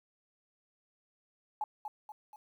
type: tone with echo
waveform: sine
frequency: 848 Hz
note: G#5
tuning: 36 cents sharp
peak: -31 dBFS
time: 1.61-1.64 s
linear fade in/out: 2 ms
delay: 240 ms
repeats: 3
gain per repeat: -6 dB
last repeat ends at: 2.36 s
effects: 11-bit